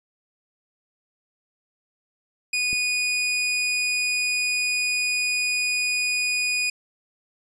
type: tone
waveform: sawtooth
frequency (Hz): 2475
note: D#7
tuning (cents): -10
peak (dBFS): -18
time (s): 2.53-6.7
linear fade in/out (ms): 5
type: click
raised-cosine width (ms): 3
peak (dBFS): -24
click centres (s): 2.73
effects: resampled to 22050 Hz